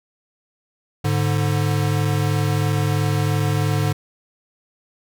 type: tone pair together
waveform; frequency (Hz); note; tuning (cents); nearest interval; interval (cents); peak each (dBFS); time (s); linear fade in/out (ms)
square; 103.82 / 146.83; G#2 / D3; 0 / 0; tritone; 600; -21; 1.04-3.93; 10
effects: none